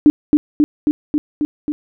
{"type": "tone with echo", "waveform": "sine", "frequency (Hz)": 297.6, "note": "D4", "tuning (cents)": 23, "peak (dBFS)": -4, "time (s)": [0.06, 0.1], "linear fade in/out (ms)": 0, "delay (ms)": 270, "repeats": 6, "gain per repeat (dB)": -2, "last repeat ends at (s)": 1.72, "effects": []}